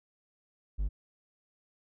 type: tone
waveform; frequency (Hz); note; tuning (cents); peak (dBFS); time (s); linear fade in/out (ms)
triangle; 50; G1; +35; -26; 0.78-0.89; 20
effects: none